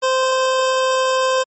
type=tone; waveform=25% pulse; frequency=520 Hz; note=C5; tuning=11 cents flat; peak=-11 dBFS; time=0.02-1.44 s; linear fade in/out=20 ms; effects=MP3 32 kbps